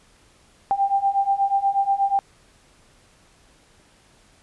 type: beating tone pair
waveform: sine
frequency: 786 / 794.3 Hz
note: G5 / G5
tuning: +4 / +23 cents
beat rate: 8.3 Hz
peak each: -22 / -20 dBFS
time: 0.71-2.19 s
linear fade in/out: 0 ms
effects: pink hiss -56 dBFS RMS until 4.42 s + resampled to 24000 Hz